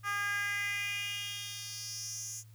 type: tone with high-pass filter sweep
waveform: 10% pulse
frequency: 406.5 Hz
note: G#4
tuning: 37 cents flat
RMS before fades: -37 dBFS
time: 0.03-2.44 s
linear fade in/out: 50 ms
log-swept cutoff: 1300 to 7200 Hz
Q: 3.8
effects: added 110 Hz sine -52 dBFS peak until 2.54 s + white hiss -67 dBFS RMS until 2.54 s